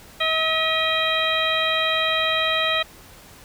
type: harmonic tone with a mistuned harmonic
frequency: 640 Hz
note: D#5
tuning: 49 cents sharp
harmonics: 1 / 2 / 3 / 4 / 5 / 6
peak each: -26 / -26 / -26 / -26 / -26 / -26 dBFS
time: 0.2-2.83 s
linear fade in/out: 10 ms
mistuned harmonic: 4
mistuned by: -65 cents
effects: pink hiss -46 dBFS RMS until 3.44 s